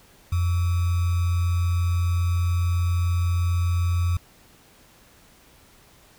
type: tone with sample-and-hold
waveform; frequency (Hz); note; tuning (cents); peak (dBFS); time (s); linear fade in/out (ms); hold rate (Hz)
sine; 87.31; F2; 0; -19; 0.32-4.17; 5; 1225
effects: pink hiss -54 dBFS RMS until 6.18 s